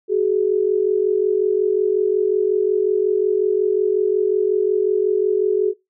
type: tone pair together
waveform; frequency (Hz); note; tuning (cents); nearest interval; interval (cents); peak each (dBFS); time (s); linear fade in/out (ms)
sine; 377.2 / 422.7; F#4 / G#4; +33 / +31; major second; 198; -18 / -17; 0.08-5.74; 50
effects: noise-tail reverb RT60 0.2 s tail -22 dB re dry